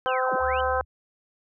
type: harmonic tone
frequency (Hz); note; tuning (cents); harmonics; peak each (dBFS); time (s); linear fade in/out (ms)
257.6; C4; -27; 2 / 3 / 4 / 5 / 6; -26 / -28 / -29 / -30 / -31; 0.06-0.81; 0
type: linear two-way sweep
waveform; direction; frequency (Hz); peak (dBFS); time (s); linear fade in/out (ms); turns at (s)
sine; down then up; 3136 to 142.9 to 3136; -34; 0.07-0.61; 5; 0.34
type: tone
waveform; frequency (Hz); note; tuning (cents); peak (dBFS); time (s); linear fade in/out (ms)
sine; 73.3; D2; -3; -34; 0.39-0.85; 50
effects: none